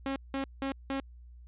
sawtooth tone bursts, 271.5 Hz, C#4, 36 cents flat, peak -27 dBFS, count 4, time 0.06-1 s, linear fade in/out 0 ms, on 100 ms, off 180 ms, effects added 60 Hz sine -48 dBFS peak until 1.47 s + resampled to 8000 Hz

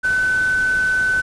sine tone in noise, 1512 Hz, F#6, 37 cents sharp, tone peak -15 dBFS, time 0.03-1.22 s, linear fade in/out 20 ms, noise pink, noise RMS -33 dBFS, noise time 0.03-1.22 s, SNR +15 dB, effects resampled to 24000 Hz

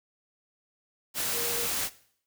sine tone in noise, 471.1 Hz, A#4, 18 cents sharp, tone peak -35 dBFS, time 1.32-1.69 s, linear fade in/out 50 ms, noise white, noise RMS -30 dBFS, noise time 1.14-1.9 s, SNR -8 dB, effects noise-tail reverb RT60 0.6 s tail -18 dB re dry

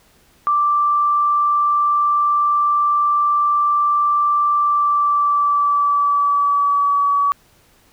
sine tone with pitch glide, 1174 to 1137.9 Hz, D6 to C#6, -1 to +45 cents, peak -13 dBFS, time 0.47-7.32 s, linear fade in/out 0 ms, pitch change -54 cents, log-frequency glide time 4.58-7.1 s, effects pink hiss -54 dBFS RMS until 7.92 s

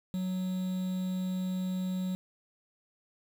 triangle tone with quantisation, 185 Hz, F#3, in tune, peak -28 dBFS, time 0.14-2.15 s, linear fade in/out 0 ms, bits 8, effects none

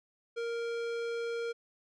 sine tone with tanh clipping, 466.2 Hz, A#4, in tune, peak -35 dBFS, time 0.36-1.53 s, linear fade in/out 20 ms, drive 18 dB, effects none

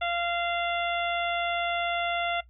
harmonic tone, 691 Hz, F5, 19 cents flat, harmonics 1 / 2 / 3 / 4 / 5, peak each -29 / -32 / -34 / -35 / -36 dBFS, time 0.01-2.41 s, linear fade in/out 10 ms, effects noise-tail reverb RT60 0.1 s tail -17 dB re dry + added 60 Hz sine -52 dBFS peak until 2.49 s

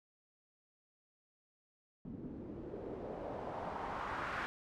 white noise with low-pass filter sweep, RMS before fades -43 dBFS, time 2.05-4.46 s, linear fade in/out 0 ms, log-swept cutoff 230 to 1600 Hz, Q 2.1, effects none

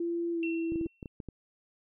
sine tone with pitch glide, 340.5 to 330.2 Hz, F4 to E4, -44 to +3 cents, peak -29 dBFS, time 0-0.87 s, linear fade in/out 5 ms, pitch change -53 cents, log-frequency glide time 0.32-0.42 s
sine tone with exponential decay, 2713 Hz, E7, 49 cents sharp, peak -34 dBFS, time 0.43-1.08 s, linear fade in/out 1 ms, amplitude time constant 140 ms
clicks, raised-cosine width 3 ms, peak -27 dBFS, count 8, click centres 0.721 / 0.758 / 0.812 / 0.86 / 1.028 / 1.058 / 1.202 / 1.287 s
effects none

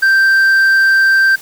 sine tone with tanh clipping, 1568 Hz, G6, in tune, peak -8 dBFS, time 0.02-1.36 s, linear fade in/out 10 ms, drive 4 dB, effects white hiss -36 dBFS RMS until 1.41 s

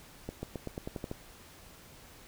accelerating click train, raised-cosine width 2 ms, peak -23 dBFS, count 9, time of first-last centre 0.29-1.114 s, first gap 140 ms, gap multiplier 0.91, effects pink hiss -54 dBFS RMS until 2.27 s

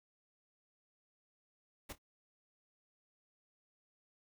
pink noise with echo, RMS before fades -45 dBFS, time 1.89-1.93 s, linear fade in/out 10 ms, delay 27 ms, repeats 2, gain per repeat -15 dB, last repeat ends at 1.984 s, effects none

